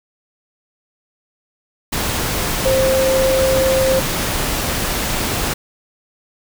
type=tone in noise; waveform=sine; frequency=528 Hz; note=C5; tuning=16 cents sharp; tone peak=-13 dBFS; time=2.65-4 s; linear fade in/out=10 ms; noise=pink; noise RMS=-20 dBFS; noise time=1.92-5.54 s; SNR=+4 dB; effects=none